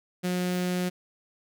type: tone with notch filter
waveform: sawtooth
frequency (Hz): 180.3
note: F#3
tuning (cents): -45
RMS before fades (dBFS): -28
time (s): 0.23-0.9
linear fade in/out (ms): 20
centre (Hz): 1000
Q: 1.7
effects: none